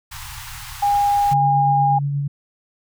pink band-stop noise, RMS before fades -34 dBFS, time 0.11-1.34 s, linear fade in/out 10 ms, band 140 to 790 Hz, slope 96 dB/octave
sine tone, 813 Hz, G#5, 37 cents flat, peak -14 dBFS, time 0.82-1.99 s, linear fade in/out 10 ms
sine tone with tremolo, 142 Hz, C#3, 42 cents sharp, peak -18 dBFS, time 1.31-2.28 s, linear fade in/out 10 ms, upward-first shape sine, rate 8.4 Hz, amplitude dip 25%
effects none

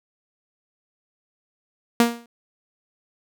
sawtooth tone with exponential decay, 235.3 Hz, A#3, 16 cents sharp, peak -7 dBFS, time 2-2.26 s, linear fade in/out 2 ms, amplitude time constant 55 ms, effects none

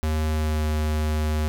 square tone with pitch glide, 77.78 to 76.75 Hz, D#2 to D#2, 0 to -23 cents, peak -22 dBFS, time 0.03-1.48 s, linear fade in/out 0 ms, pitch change -23 cents, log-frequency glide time 0.27-0.66 s, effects none

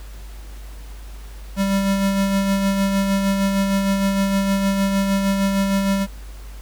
square tone with tremolo, 196 Hz, G3, in tune, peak -16 dBFS, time 1.56-6.07 s, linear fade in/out 50 ms, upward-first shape sine, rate 6.5 Hz, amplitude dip 35%, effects added 50 Hz sine -33 dBFS peak until 6.61 s + pink hiss -46 dBFS RMS until 6.61 s

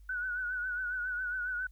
sine tone with vibrato, 1481 Hz, F#6, 1 cent sharp, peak -32 dBFS, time 0.09-1.67 s, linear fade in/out 5 ms, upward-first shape triangle, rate 7.3 Hz, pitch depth 67 cents each way, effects added 50 Hz sine -51 dBFS peak until 1.71 s + white hiss -75 dBFS RMS until 1.71 s

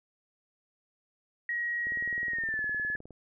sine tone with pitch glide, 1898 to 1710.6 Hz, A#6 to A6, +31 to -49 cents, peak -29 dBFS, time 1.49-2.96 s, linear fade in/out 2 ms, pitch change -180 cents, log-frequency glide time 2.28-2.64 s
click train, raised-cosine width 2 ms, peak -34 dBFS, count 25, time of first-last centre 1.87-3.107 s, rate 19.4 Hz
effects none

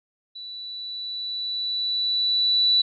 sine tone with level ramp, 3956 Hz, B7, 2 cents sharp, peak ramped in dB -35 to -15 dBFS, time 0.35-2.82 s, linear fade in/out 10 ms, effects none

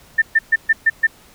sine tone bursts, 1792 Hz, A6, 31 cents sharp, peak -9 dBFS, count 6, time 0.18-1.07 s, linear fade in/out 10 ms, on 40 ms, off 130 ms, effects pink hiss -48 dBFS RMS until 1.34 s

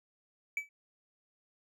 triangle tone with exponential decay, 2298 Hz, D7, 38 cents flat, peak -26 dBFS, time 0.57-0.69 s, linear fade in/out 2 ms, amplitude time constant 26 ms, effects none

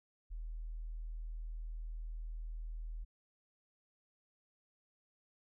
sine tone, 40 Hz, D#1, 49 cents sharp, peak -40 dBFS, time 0.3-3.05 s, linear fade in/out 20 ms, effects none

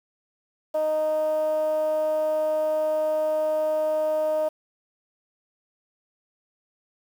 15% pulse tone with band-pass filter, 309.7 Hz, D#4, 8 cents flat, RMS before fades -24 dBFS, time 0.74-4.49 s, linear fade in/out 10 ms, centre 650 Hz, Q 6.8, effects 8-bit

